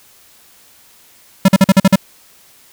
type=tone bursts; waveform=square; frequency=192.5 Hz; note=G3; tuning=31 cents flat; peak=-5 dBFS; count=7; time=1.45-1.958 s; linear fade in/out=5 ms; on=34 ms; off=45 ms; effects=white hiss -47 dBFS RMS until 2.72 s